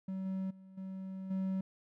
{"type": "tone with level steps", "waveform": "triangle", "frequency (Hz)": 190, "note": "F#3", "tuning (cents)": 46, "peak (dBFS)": [-34, -32, -50, -38, -30], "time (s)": [0.08, 1.61], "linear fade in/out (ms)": 5, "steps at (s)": [0.25, 0.5, 0.77, 1.3], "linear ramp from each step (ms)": 10, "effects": []}